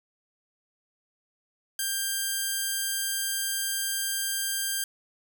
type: tone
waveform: 5% pulse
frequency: 1590 Hz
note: G6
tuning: 24 cents sharp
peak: -16 dBFS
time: 1.79-4.84 s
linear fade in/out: 2 ms
effects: none